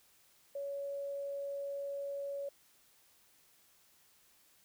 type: tone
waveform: sine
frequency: 561 Hz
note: C#5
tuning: 21 cents sharp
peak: -37 dBFS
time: 0.55-2.49 s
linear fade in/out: 5 ms
effects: white hiss -67 dBFS RMS until 4.64 s